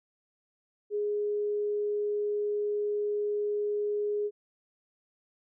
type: tone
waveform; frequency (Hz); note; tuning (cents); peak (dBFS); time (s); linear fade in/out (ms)
sine; 415.2; G#4; 0; -27; 0.9-4.31; 50
effects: none